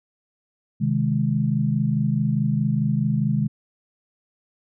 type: chord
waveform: sine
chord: Ab major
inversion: first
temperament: equal with one note detuned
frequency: 130.81 / 155.56 / 208.5 Hz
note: C3 / Eb3 / Ab3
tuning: 0 / 0 / +7 cents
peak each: -23 dBFS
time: 0.8-3.48 s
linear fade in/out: 20 ms
effects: none